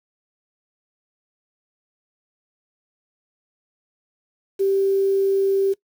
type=tone with quantisation; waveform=sine; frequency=390.5 Hz; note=G4; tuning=7 cents flat; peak=-16 dBFS; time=4.59-5.74 s; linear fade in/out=20 ms; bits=7; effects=noise-tail reverb RT60 0.1 s tail -20 dB re dry